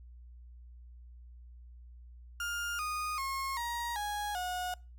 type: tone with pitch steps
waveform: 35% pulse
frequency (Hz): 1410 / 1234.6 / 1081 / 946.5 / 828.8 / 725.7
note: F6 / D#6 / C#6 / A#5 / G#5 / F#5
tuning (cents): +16 / -14 / -44 / +26 / -4 / -34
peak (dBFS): -32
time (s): 2.4-4.74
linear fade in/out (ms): 2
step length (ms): 390
effects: noise-tail reverb RT60 0.3 s tail -24 dB re dry + added 60 Hz sine -49 dBFS peak until 4.98 s